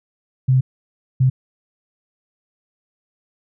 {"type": "tone bursts at uneven times", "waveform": "sine", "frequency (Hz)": 130, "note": "C3", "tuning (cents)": -11, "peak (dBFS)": -11, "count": 2, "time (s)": [[0.48, 0.61], [1.2, 1.3]], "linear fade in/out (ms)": 10, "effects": []}